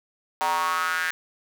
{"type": "tone with high-pass filter sweep", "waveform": "square", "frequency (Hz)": 85, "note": "F2", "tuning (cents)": -46, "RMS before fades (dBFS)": -25, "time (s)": [0.41, 1.11], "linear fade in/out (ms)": 0, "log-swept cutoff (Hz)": [850, 1700], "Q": 5.5, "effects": []}